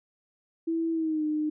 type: tone with pitch glide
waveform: sine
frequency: 328.7 to 304.9 Hz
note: E4 to D#4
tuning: -5 to -35 cents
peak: -25 dBFS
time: 0.67-1.5 s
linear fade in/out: 10 ms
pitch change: -130 cents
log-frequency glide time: 0.92-1.24 s
effects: none